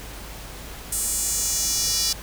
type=tone with high-pass filter sweep; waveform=square; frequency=264.7 Hz; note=C4; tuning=20 cents sharp; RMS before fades=-24 dBFS; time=0.92-2.13 s; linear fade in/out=5 ms; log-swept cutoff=8500 to 5000 Hz; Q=2.9; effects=added 50 Hz sine -39 dBFS peak until 2.22 s + pink hiss -39 dBFS RMS until 2.22 s